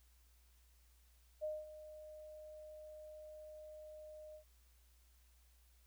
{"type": "tone with ADSR envelope", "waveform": "sine", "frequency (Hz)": 614, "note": "D#5", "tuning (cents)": -23, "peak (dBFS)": -37, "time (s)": [1.41, 4.44], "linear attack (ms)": 29, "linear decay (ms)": 210, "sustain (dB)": -14, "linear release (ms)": 88, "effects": ["added 60 Hz sine -66 dBFS peak until 5.86 s", "white hiss -74 dBFS RMS until 5.86 s"]}